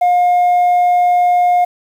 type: tone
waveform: sine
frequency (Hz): 713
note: F5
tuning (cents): +36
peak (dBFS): -6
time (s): 0.01-1.65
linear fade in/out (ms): 10
effects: tanh soft clip ceiling -8 dBFS + 7-bit